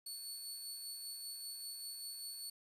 20% pulse tone with tremolo, 4435 Hz, C#8, in tune, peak -37 dBFS, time 0.06-2.5 s, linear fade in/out 5 ms, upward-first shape sine, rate 5.1 Hz, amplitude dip 30%, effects resampled to 32000 Hz + 11-bit

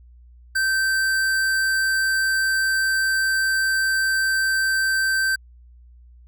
sine tone with hard clipping, 1555 Hz, G6, 14 cents flat, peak -20 dBFS, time 0.55-5.36 s, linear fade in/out 10 ms, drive 16 dB, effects added 60 Hz sine -45 dBFS peak until 6.27 s

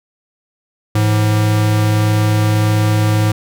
square tone pair together, 106.7 / 168.34 Hz, G#2 / E3, +47 / +37 cents, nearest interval minor sixth, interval 790 cents, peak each -12 / -23 dBFS, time 0.95-3.32 s, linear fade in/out 5 ms, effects none

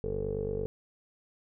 15% pulse tone with low-pass filter, 49 Hz, G1, in tune, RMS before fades -33 dBFS, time 0.04-0.66 s, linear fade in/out 0 ms, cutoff 440 Hz, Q 10, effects none

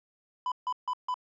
triangle tone bursts, 1000 Hz, B5, 21 cents sharp, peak -26 dBFS, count 4, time 0.46-1.142 s, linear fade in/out 2 ms, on 58 ms, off 150 ms, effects resampled to 16000 Hz

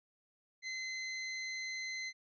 sawtooth tone, 2055 Hz, C7, 32 cents flat, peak -35 dBFS, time 0.62-2.13 s, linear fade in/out 50 ms, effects resampled to 16000 Hz

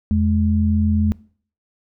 sine tone pair together, 84.1 / 211.8 Hz, E2 / G#3, +35 / +34 cents, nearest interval octave + major third, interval 1599 cents, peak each -17 dBFS, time 0.11-1.12 s, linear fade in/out 0 ms, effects noise-tail reverb RT60 0.5 s tail -22 dB re dry

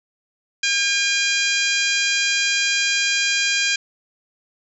harmonic tone, 806 Hz, G5, 48 cents sharp, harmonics 2 / 3 / 4 / 5 / 6 / 7 / 8 / 9, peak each -24 / -22 / -25 / -28 / -26 / -31 / -29 / -29 dBFS, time 0.63-3.76 s, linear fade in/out 5 ms, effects none

